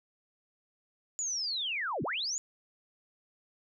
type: linear two-way sweep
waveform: sine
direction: down then up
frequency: 7040 to 108.1 to 7040 Hz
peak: -31 dBFS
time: 1.19-2.38 s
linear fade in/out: 0 ms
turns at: 2.03 s
effects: none